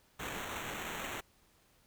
violet noise with sample-and-hold, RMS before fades -41 dBFS, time 0.19-1.21 s, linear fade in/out 10 ms, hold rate 4900 Hz, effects pink hiss -68 dBFS RMS until 1.86 s

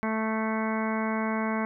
harmonic tone, 220 Hz, A3, in tune, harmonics 1 / 2 / 3 / 4 / 5 / 6 / 7 / 8 / 9 / 10, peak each -28 / -36 / -35 / -36 / -35 / -43 / -38 / -47 / -40 / -40 dBFS, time 0.03-1.65 s, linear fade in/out 0 ms, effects none

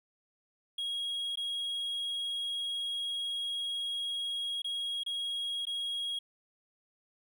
triangle tone with dropouts, 3294 Hz, G#7, 15 cents flat, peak -31 dBFS, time 0.78-6.19 s, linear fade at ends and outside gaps 5 ms, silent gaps 1.357-1.372 / 4.62-4.644 / 5.035-5.062 / 5.654-5.668 s, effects none

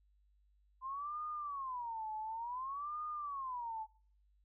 sine tone with vibrato, 1027 Hz, C6, 33 cents flat, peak -39 dBFS, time 0.81-3.87 s, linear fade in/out 50 ms, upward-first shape sine, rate 0.56 Hz, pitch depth 300 cents each way, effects noise-tail reverb RT60 0.5 s tail -24 dB re dry + added 50 Hz sine -68 dBFS peak until 4.44 s

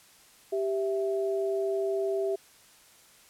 sine tone pair together, 392 / 659.3 Hz, G4 / E5, 0 / 0 cents, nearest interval major sixth, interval 900 cents, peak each -27 / -32 dBFS, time 0.52-2.36 s, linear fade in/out 10 ms, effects white hiss -57 dBFS RMS until 3.29 s + low-pass 12000 Hz 12 dB/octave

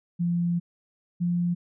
sine tone pair in turn, 172.7 / 174.5 Hz, F3 / F3, -19 / -1 cents, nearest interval unison, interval 18 cents, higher second, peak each -22 dBFS, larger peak neither, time 0.19-0.6 / 1.2-1.55 s, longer first, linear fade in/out 20 ms, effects none

